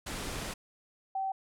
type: low-pass noise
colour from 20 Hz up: pink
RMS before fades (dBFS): -38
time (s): 0.06-0.54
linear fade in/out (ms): 10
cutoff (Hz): 11000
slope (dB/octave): 24
type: tone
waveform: sine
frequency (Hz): 771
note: G5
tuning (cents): -29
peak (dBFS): -30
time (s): 1.15-1.32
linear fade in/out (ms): 5
effects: none